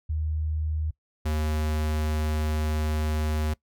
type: tone pair in turn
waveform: sine / square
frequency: 77.6 / 76.84 Hz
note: D#2 / D#2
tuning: -4 / -21 cents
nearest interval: unison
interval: 17 cents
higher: first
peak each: -25 dBFS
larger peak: neither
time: 0.09-0.91 / 1.25-3.54 s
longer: second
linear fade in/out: 10 ms
effects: noise-tail reverb RT60 0.1 s tail -21 dB re dry